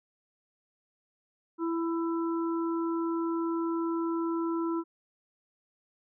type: harmonic tone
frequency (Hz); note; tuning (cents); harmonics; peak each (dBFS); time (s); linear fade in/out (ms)
332.5; E4; +15; 1 / 3 / 4; -28 / -38 / -40; 1.58-4.84; 50
effects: none